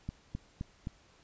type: click train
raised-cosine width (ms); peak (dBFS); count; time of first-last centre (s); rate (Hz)
5; -24; 4; 0.09-0.871; 3.84
effects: pink hiss -63 dBFS RMS until 1.23 s + resampled to 16000 Hz